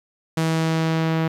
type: tone with low-pass filter sweep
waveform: sawtooth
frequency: 161.6 Hz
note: E3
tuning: 34 cents flat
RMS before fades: -21 dBFS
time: 0.37-1.28 s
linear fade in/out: 5 ms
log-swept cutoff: 11000 to 2800 Hz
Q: 0.72
effects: 9-bit